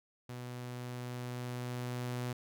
sawtooth tone with level ramp, 123.47 Hz, B2, in tune, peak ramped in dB -38 to -31 dBFS, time 0.29-2.33 s, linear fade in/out 5 ms, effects none

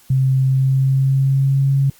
sine tone with pitch glide, 132.3 to 137.28 Hz, C3 to C#3, +20 to -16 cents, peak -12 dBFS, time 0.1-1.9 s, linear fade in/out 5 ms, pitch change +64 cents, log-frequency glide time 0.44-1.75 s, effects white hiss -50 dBFS RMS until 1.99 s + Opus 48 kbps

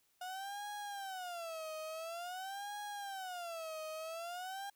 35% pulse tone with vibrato, 720 Hz, F#5, 47 cents flat, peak -40 dBFS, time 0.21-4.7 s, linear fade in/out 5 ms, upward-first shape sine, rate 0.48 Hz, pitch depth 240 cents each way, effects white hiss -75 dBFS RMS until 4.75 s

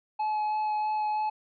triangle tone with vibrato, 853 Hz, G#5, 46 cents sharp, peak -24 dBFS, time 0.19-1.3 s, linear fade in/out 10 ms, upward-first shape sine, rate 3.1 Hz, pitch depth 10 cents each way, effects resampled to 11025 Hz

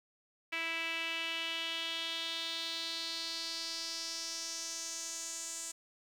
sawtooth tone with band-pass filter sweep, 329.6 Hz, E4, in tune, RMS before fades -39 dBFS, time 0.52-5.72 s, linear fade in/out 10 ms, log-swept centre 2400 to 7500 Hz, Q 3.9, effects 10-bit

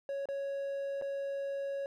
triangle tone with dropouts, 554.4 Hz, C#5, in tune, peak -32 dBFS, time 0.09-1.86 s, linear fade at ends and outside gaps 1 ms, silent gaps 0.256-0.287 / 1.014-1.021 s, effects none

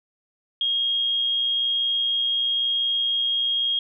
sine tone with amplitude modulation, 3258 Hz, G#7, 34 cents flat, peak -19 dBFS, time 0.61-3.79 s, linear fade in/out 2 ms, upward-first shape sine, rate 121 Hz, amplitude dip 25%, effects none

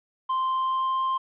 triangle tone with pitch glide, 1044 to 1051.3 Hz, C6 to C6, -4 to +8 cents, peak -21 dBFS, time 0.29-1.18 s, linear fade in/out 10 ms, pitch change +12 cents, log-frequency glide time 0.47-1.02 s, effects resampled to 8000 Hz + 10-bit

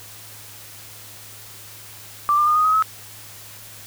sine tone with pitch steps, 1174.7 / 1196.6 / 1218.9 / 1241.7 / 1264.8 / 1288.4 Hz, D6 / D6 / D#6 / D#6 / D#6 / E6, 0 / +32 / -36 / -4 / +28 / -40 cents, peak -14 dBFS, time 2.29-2.824 s, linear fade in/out 0 ms, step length 89 ms, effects added 105 Hz sine -48 dBFS peak until 3.86 s + white hiss -41 dBFS RMS until 3.86 s

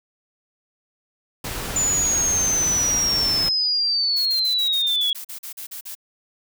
pink noise, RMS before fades -29 dBFS, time 1.44-3.49 s, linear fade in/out 5 ms
sine linear sweep, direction down, 7040 to 3322 Hz, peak -18 dBFS, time 1.76-5.13 s, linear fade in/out 2 ms
blue noise bursts, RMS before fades -34 dBFS, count 13, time 4.16-5.952 s, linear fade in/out 10 ms, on 100 ms, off 41 ms
effects none

